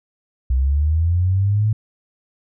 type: linear sweep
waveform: sine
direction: up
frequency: 61.9 to 110 Hz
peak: -14 dBFS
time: 0.5-1.73 s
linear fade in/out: 5 ms
effects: none